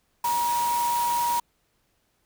sine tone in noise, 953 Hz, A#5, 38 cents sharp, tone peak -22 dBFS, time 0.24-1.4 s, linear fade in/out 5 ms, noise white, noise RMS -33 dBFS, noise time 0.24-1.4 s, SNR +8 dB, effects pink hiss -70 dBFS RMS until 2.25 s

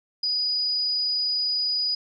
sine tone, 4935 Hz, D#8, 15 cents flat, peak -22 dBFS, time 0.23-1.95 s, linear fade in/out 5 ms, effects none

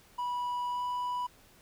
triangle tone with pitch glide, 979 to 985.8 Hz, B5 to B5, -15 to -3 cents, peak -29 dBFS, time 0.18-1.27 s, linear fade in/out 10 ms, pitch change +12 cents, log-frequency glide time 0.71-0.82 s, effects pink hiss -60 dBFS RMS until 1.61 s

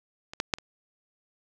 clicks, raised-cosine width 0.2 ms, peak -22 / -9 / -6 / -27 dBFS, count 4, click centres 0.335 / 0.401 / 0.538 / 0.585 s, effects none

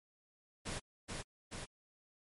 pink noise with echo, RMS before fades -41 dBFS, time 0.65-0.8 s, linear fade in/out 20 ms, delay 430 ms, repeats 2, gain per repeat -2 dB, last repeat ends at 1.66 s, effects MP3 48 kbps

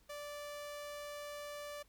sawtooth tone, 585 Hz, D5, 7 cents flat, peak -40 dBFS, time 0.09-1.83 s, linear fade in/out 10 ms, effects added 50 Hz sine -69 dBFS peak until 1.88 s + pink hiss -71 dBFS RMS until 1.88 s

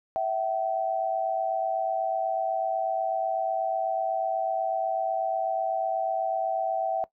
sine tone pair together, 657 / 765.1 Hz, E5 / G5, -6 / -42 cents, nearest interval minor third, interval 264 cents, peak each -27 dBFS, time 0.16-7.04 s, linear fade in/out 0 ms, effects noise-tail reverb RT60 0.1 s tail -18 dB re dry

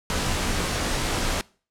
pink noise with comb filter, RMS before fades -25 dBFS, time 0.1-1.41 s, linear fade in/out 0 ms, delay 19 ms, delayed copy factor -0.75, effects noise-tail reverb RT60 0.4 s tail -23 dB re dry + low-pass 9000 Hz 12 dB/octave

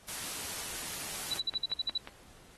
white noise, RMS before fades -39 dBFS, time 0.08-1.39 s, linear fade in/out 5 ms
sine tone bursts, 3951 Hz, B7, in tune, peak -28 dBFS, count 9, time 1.31-1.979 s, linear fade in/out 5 ms, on 29 ms, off 51 ms
click train, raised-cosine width 0.3 ms, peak -26 dBFS, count 5, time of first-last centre 1.36-2.074 s, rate 5.6 Hz
effects pink hiss -58 dBFS RMS until 2.57 s + AAC 32 kbps

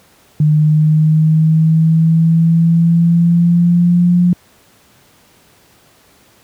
sine linear sweep, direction up, 151.4 to 177.4 Hz, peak -7 dBFS, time 0.4-4.33 s, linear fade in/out 2 ms, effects pink hiss -49 dBFS RMS until 6.43 s + high-pass 80 Hz 12 dB/octave

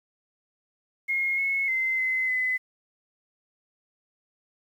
sine tone with pitch steps, 2150 / 2186 / 2068 / 2049 / 2021 Hz, C7 / C#7 / C7 / C7 / B6, +47 / -25 / -21 / -37 / +39 cents, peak -23 dBFS, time 1.08-2.58 s, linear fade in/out 20 ms, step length 300 ms, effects 9-bit

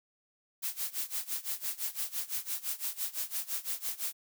blue noise with tremolo, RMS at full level -33 dBFS, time 0.62-4.13 s, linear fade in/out 20 ms, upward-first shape sine, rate 5.9 Hz, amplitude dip 90%, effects none

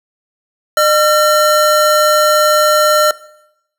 square tone pair together, 606.3 / 1361 Hz, D#5 / F6, -45 / -45 cents, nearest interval octave + major second, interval 1400 cents, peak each -12 dBFS, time 0.77-3.11 s, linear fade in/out 2 ms, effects noise-tail reverb RT60 0.8 s tail -19 dB re dry

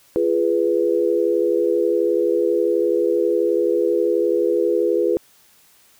sine chord, F diminished, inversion none, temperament equal with one note detuned, 343.2 / 415.3 / 493.9 Hz, F4 / Ab4 / Cb5, -30 / 0 / 0 cents, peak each -20 dBFS, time 0.16-5.17 s, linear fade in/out 0 ms, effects white hiss -54 dBFS RMS until 5.99 s

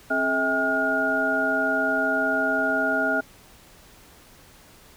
sine tone cluster, 267.4 / 428 / 646 / 802 / 1427 Hz, C4 / A4 / E5 / G5 / F6, +38 / -48 / -35 / +39 / +37 cents, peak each -28 / -32 / -26 / -32 / -23 dBFS, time 0.1-3.21 s, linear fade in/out 10 ms, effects pink hiss -51 dBFS RMS until 4.96 s

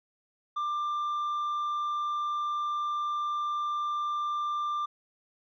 triangle tone with tanh clipping, 1188 Hz, D6, 20 cents sharp, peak -29 dBFS, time 0.56-4.86 s, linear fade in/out 10 ms, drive 8 dB, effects none

